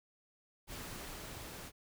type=noise with level ramp; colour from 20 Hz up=pink; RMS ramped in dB=-45 to -48 dBFS; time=0.67-1.72 s; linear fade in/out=50 ms; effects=none